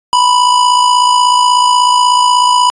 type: tone with amplitude modulation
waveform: square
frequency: 987.8 Hz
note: B5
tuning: in tune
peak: -5 dBFS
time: 0.13-2.7 s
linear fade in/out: 0 ms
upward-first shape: sine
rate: 56.4 Hz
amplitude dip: 50%
effects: resampled to 22050 Hz